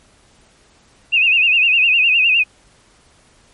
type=tone with vibrato; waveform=sine; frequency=2637 Hz; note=E7; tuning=in tune; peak=-10 dBFS; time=1.12-2.44 s; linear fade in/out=20 ms; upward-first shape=sine; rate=9.8 Hz; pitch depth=110 cents each way; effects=pink hiss -52 dBFS RMS until 3.53 s + MP3 48 kbps